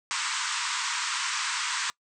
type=band-pass noise; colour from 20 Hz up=pink; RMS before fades=-30 dBFS; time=0.11-1.9 s; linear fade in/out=0 ms; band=930 to 8500 Hz; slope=96 dB/octave; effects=noise-tail reverb RT60 0.1 s tail -24 dB re dry